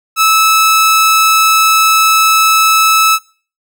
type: tone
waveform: sawtooth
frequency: 1305 Hz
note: E6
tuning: 18 cents flat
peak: -3 dBFS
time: 0.16-3.19 s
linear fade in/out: 50 ms
effects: noise-tail reverb RT60 0.4 s tail -21 dB re dry